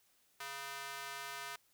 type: tone with high-pass filter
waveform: square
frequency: 138.59 Hz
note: C#3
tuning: in tune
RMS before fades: -45 dBFS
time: 0.4-1.56 s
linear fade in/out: 5 ms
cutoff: 1200 Hz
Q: 1.1
effects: white hiss -72 dBFS RMS until 1.73 s